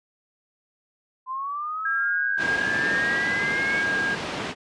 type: linear sweep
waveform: sine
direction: up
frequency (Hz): 1022 to 2248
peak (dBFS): -27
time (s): 1.26-3.84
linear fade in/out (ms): 50
type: tone with tremolo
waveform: sine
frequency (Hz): 1621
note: G#6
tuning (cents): -42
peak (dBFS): -22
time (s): 1.85-4.15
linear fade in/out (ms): 5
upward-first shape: sine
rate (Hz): 1.1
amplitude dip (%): 25
type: band-pass noise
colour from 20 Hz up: pink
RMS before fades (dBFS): -31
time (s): 2.37-4.55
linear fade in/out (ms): 50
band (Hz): 170 to 3800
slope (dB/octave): 12
effects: resampled to 22050 Hz